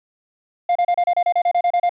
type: tone bursts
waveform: triangle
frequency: 703 Hz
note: F5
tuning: 11 cents sharp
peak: -12 dBFS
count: 13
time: 0.69-1.894 s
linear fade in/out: 5 ms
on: 64 ms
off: 31 ms
effects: resampled to 8000 Hz + 8-bit